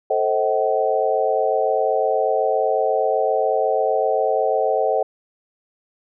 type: chord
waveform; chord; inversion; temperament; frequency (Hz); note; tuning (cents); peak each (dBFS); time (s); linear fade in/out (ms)
sine; A diminished seventh; none; just; 440 / 528 / 633.6 / 760.3; A4 / C5 / Eb5 / Gb5; 0 / +16 / +31 / +47; -22; 0.1-5.03; 5
effects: none